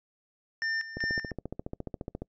square tone with tremolo, 1800 Hz, A6, 39 cents sharp, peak -29 dBFS, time 0.62-1.31 s, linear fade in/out 0 ms, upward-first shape square, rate 2.6 Hz, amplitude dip 75%
click train, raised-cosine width 2 ms, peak -22 dBFS, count 19, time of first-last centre 0.97-2.22 s, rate 14.4 Hz
effects noise-tail reverb RT60 0.1 s tail -26 dB re dry + resampled to 16000 Hz

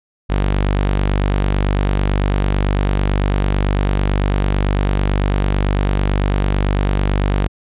sawtooth tone, 49 Hz, G1, in tune, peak -10 dBFS, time 0.29-7.48 s, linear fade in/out 20 ms, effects resampled to 8000 Hz

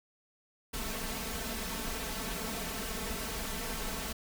pink noise with comb filter, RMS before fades -37 dBFS, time 0.73-4.13 s, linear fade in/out 10 ms, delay 4.5 ms, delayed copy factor +1, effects none

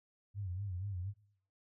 sine tone with vibrato, 95.1 Hz, F#2, 48 cents sharp, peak -37 dBFS, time 0.34-1.14 s, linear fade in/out 50 ms, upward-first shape sine, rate 4.2 Hz, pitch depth 130 cents each way, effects noise-tail reverb RT60 0.6 s tail -19 dB re dry

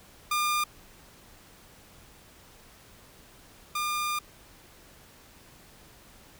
sawtooth tone pair in turn, 1205 / 1205 Hz, D6 / D6, +44 / +44 cents, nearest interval unison, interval 0 cents, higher neither, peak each -21 / -24 dBFS, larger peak first, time 0.31-0.64 / 3.75-4.19 s, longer second, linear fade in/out 5 ms, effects pink hiss -54 dBFS RMS until 6.39 s

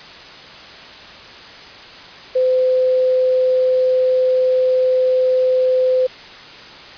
sine tone, 512 Hz, C5, 38 cents flat, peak -12 dBFS, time 2.35-6.07 s, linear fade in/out 10 ms, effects white hiss -37 dBFS RMS until 6.97 s + resampled to 11025 Hz

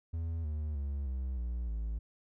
triangle tone with pitch steps, 82.41 / 76.01 / 70.1 / 64.66 / 59.63 / 55 Hz, E2 / D#2 / C#2 / C2 / A#1 / A1, 0 / -40 / +20 / -20 / +40 / 0 cents, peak -31 dBFS, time 0.13-1.99 s, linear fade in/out 10 ms, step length 310 ms, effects none

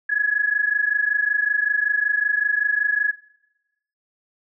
sine tone pair together, 1673 / 1698.3 Hz, G#6 / G#6, +12 / +38 cents, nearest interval unison, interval 26 cents, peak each -21 dBFS, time 0.09-3.12 s, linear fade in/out 10 ms, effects noise-tail reverb RT60 0.9 s tail -19 dB re dry

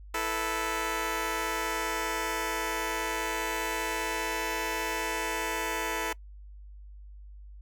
10% pulse chord, E suspended fourth, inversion none, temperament just, 329.6 / 439.5 / 494.4 Hz, E4 / A4 / B4, 0 / -2 / +2 cents, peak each -27 / -24 / -29 dBFS, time 0.14-6.13 s, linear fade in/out 5 ms, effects noise-tail reverb RT60 0.1 s tail -24 dB re dry + added 50 Hz sine -44 dBFS peak until 7.61 s

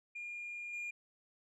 sine tone with level steps, 2415 Hz, D7, 48 cents sharp, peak -40 / -36 dBFS, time 0.15-0.91 s, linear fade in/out 10 ms, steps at 0.73 s, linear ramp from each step 5 ms, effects tanh soft clip ceiling -38 dBFS

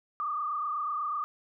sine tone with frequency modulation, 1198 Hz, D6, 34 cents sharp, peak -29 dBFS, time 0.2-1.24 s, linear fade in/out 0 ms, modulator 28.1 Hz, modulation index 1.7, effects none

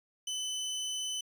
25% pulse tone, 3019 Hz, F#7, 34 cents sharp, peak -30 dBFS, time 0.27-1.21 s, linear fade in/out 5 ms, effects resampled to 32000 Hz

